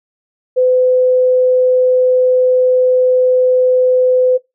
sine tone, 507 Hz, B4, 45 cents sharp, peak -8 dBFS, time 0.56-4.38 s, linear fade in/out 20 ms, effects noise-tail reverb RT60 0.2 s tail -21 dB re dry

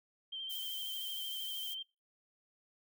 sine tone with vibrato, 3136 Hz, G7, in tune, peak -39 dBFS, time 0.32-1.83 s, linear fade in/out 10 ms, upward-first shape sine, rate 13 Hz, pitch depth 32 cents each way
violet noise, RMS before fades -45 dBFS, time 0.49-1.75 s, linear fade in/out 20 ms
effects noise-tail reverb RT60 0.3 s tail -25 dB re dry

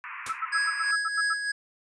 pink band-pass noise, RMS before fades -39 dBFS, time 0.04-0.91 s, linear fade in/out 0 ms, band 980 to 2600 Hz, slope 96 dB/octave
white noise with exponential decay, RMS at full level -31 dBFS, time 0.26-0.4 s, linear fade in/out 5 ms, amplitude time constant 29 ms
sine tone bursts, 1318.5 Hz, E6, in tune, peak -25 dBFS, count 9, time 0.29-1.338 s, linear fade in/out 10 ms, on 40 ms, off 86 ms
square tone with tremolo, 1661.2 Hz, G#6, in tune, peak -24 dBFS, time 0.52-1.52 s, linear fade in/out 10 ms, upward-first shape sine, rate 3.1 Hz, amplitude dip 55%
effects resampled to 22050 Hz

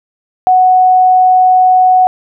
sine tone, 740 Hz, F#5, in tune, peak -4 dBFS, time 0.47-2.07 s, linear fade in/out 0 ms, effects none

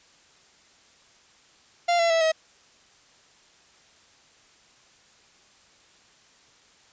45% pulse tone with pitch steps, 694 / 675 / 656.6 / 638.6 Hz, F5 / E5 / E5 / D#5, -11 / +41 / -7 / +45 cents, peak -19 dBFS, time 1.88-2.32 s, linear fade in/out 10 ms, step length 110 ms, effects white hiss -57 dBFS RMS until 6.92 s + resampled to 16000 Hz

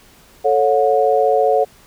sine chord, F# minor, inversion first, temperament equal with one note detuned, 440 / 554.4 / 723.9 Hz, A4 / C#5 / F#5, 0 / 0 / -38 cents, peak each -16 dBFS, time 0.44-1.65 s, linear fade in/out 20 ms, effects pink hiss -48 dBFS RMS until 1.86 s

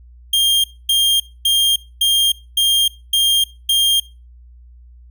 45% pulse tone bursts, 3208 Hz, G7, 39 cents sharp, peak -11 dBFS, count 7, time 0.33-4 s, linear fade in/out 5 ms, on 310 ms, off 250 ms, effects noise-tail reverb RT60 0.3 s tail -22 dB re dry + added 60 Hz sine -40 dBFS peak until 5.1 s

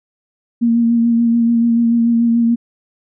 sine tone with vibrato, 233.1 Hz, A#3, in tune, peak -10 dBFS, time 0.61-2.56 s, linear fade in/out 20 ms, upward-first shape sine, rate 6.9 Hz, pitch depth 22 cents each way, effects none

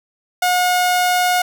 sawtooth tone, 722 Hz, F#5, 43 cents flat, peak -10 dBFS, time 0.42-1.42 s, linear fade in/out 5 ms, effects none

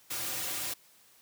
white noise with comb filter, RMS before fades -35 dBFS, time 0.1-0.74 s, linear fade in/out 10 ms, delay 4.6 ms, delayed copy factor -0.85, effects white hiss -61 dBFS RMS until 1.21 s + high-pass 100 Hz 12 dB/octave

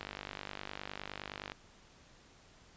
click train, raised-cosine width 0.3 ms, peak -24 dBFS, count 76, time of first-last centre 0.01-1.519 s, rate 49.7 Hz, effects pink hiss -61 dBFS RMS until 2.76 s + resampled to 16000 Hz

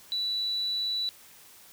sine tone, 3951 Hz, B7, in tune, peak -27 dBFS, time 0.12-1.09 s, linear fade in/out 0 ms, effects white hiss -53 dBFS RMS until 1.72 s

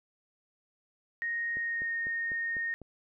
sine tone with pitch glide, 1864.7 to 1847.5 Hz, A#6 to A#6, 0 to -16 cents, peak -30 dBFS, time 1.22-2.74 s, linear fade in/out 0 ms, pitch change -16 cents, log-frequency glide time 1.57-1.94 s
click train, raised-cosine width 2 ms, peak -33 dBFS, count 6, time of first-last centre 1.57-2.817 s, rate 4.01 Hz
effects none

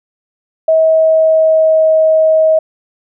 sine tone with pitch glide, 641 to 634 Hz, E5 to D#5, -49 to +32 cents, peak -6 dBFS, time 0.68-2.59 s, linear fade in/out 5 ms, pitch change -19 cents, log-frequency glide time 0.78-1.92 s, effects none

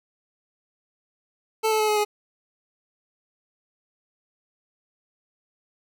25% pulse tone with pitch steps, 440 / 434.4 / 429 / 423.5 / 418.2 Hz, A4 / A4 / A4 / G#4 / G#4, 0 / -22 / -44 / +34 / +12 cents, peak -16 dBFS, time 1.63-2.05 s, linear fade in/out 20 ms, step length 84 ms, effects none

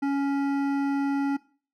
triangle tone with hard clipping, 278.9 Hz, C#4, 11 cents sharp, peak -25 dBFS, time 0.02-1.37 s, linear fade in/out 10 ms, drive 16 dB, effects noise-tail reverb RT60 0.4 s tail -19 dB re dry

